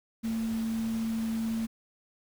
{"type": "tone in noise", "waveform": "sine", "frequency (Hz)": 224.8, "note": "A3", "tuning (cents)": 37, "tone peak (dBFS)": -28, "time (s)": [0.23, 1.67], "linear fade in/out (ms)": 20, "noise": "pink", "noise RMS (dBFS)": -45, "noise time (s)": [0.23, 1.67], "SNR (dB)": 14, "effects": []}